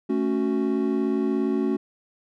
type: chord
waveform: triangle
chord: F# minor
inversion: first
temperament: equal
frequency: 220 / 277.2 / 370 Hz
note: A3 / C#4 / F#4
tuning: 0 / 0 / 0 cents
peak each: -24 / -23 / -24 dBFS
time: 0.09-1.77 s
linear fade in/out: 10 ms
effects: none